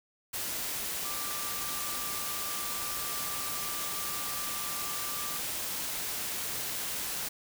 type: tone in noise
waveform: sine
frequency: 1180 Hz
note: D6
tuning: 8 cents sharp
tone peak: -42 dBFS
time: 1.04-5.38 s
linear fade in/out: 10 ms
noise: white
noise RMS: -35 dBFS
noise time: 0.33-7.29 s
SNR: -10 dB
effects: none